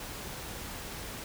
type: noise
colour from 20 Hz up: pink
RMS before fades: -41 dBFS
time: 0-1.24 s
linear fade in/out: 2 ms
effects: none